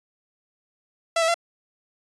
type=tone with pitch steps; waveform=sawtooth; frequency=667 / 653 / 681 Hz; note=E5 / E5 / F5; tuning=+20 / -17 / -44 cents; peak=-15 dBFS; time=1.16-1.343 s; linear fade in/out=5 ms; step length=61 ms; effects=resampled to 22050 Hz

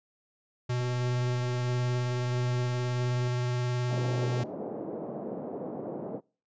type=tone with vibrato; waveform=square; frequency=123.47 Hz; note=B2; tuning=in tune; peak=-28 dBFS; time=0.69-4.44 s; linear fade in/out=10 ms; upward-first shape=sine; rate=19 Hz; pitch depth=13 cents each way
type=click train; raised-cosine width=2 ms; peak=-31 dBFS; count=309; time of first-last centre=0.81-3.274 s; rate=125 Hz
type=band-pass noise; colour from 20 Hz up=white; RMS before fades=-37 dBFS; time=3.88-6.21 s; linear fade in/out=50 ms; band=160 to 600 Hz; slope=24 dB/octave
effects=noise-tail reverb RT60 0.4 s tail -26 dB re dry + resampled to 16000 Hz

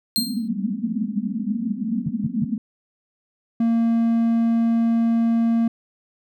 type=tone with exponential decay; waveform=sawtooth; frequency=4186 Hz; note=C8; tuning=in tune; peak=-14 dBFS; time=0.16-0.48 s; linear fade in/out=0 ms; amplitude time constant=68 ms
type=band-pass noise; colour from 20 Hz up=white; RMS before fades=-25 dBFS; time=0.17-2.58 s; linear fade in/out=2 ms; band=190 to 250 Hz; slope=96 dB/octave
type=tone bursts; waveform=sine; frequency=155.56 Hz; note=D#3; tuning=in tune; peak=-19 dBFS; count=3; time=2.06-2.447 s; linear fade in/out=5 ms; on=29 ms; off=150 ms
type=tone; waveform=triangle; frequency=230 Hz; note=A#3; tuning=23 cents flat; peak=-14 dBFS; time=3.6-5.68 s; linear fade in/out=5 ms
effects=none

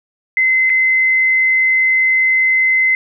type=tone with dropouts; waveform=sine; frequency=2055 Hz; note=C7; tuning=32 cents flat; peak=-10 dBFS; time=0.37-2.95 s; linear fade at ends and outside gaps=1 ms; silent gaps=0.696-0.7 s; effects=none

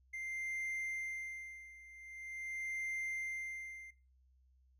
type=tone with tremolo; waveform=triangle; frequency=2093 Hz; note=C7; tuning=in tune; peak=-35 dBFS; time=0.13-3.91 s; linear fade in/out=10 ms; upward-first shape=sine; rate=0.44 Hz; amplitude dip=85%; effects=noise-tail reverb RT60 0.3 s tail -18 dB re dry + added 64 Hz sine -66 dBFS peak until 4.79 s

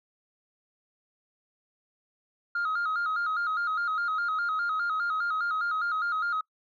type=tone with vibrato; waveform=sine; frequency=1334 Hz; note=E6; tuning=20 cents sharp; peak=-24 dBFS; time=2.55-6.41 s; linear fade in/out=5 ms; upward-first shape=square; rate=4.9 Hz; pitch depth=88 cents each way; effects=noise-tail reverb RT60 0.1 s tail -26 dB re dry + tanh soft clip ceiling -24 dBFS

